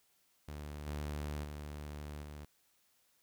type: tone with level steps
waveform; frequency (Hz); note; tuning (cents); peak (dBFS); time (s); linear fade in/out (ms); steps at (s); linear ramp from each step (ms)
sawtooth; 74; D2; +14; -39 / -34 / -39 / -42; 0.48-2.45; 5; 0.86 / 1.43 / 2.22; 20
effects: white hiss -73 dBFS RMS until 3.22 s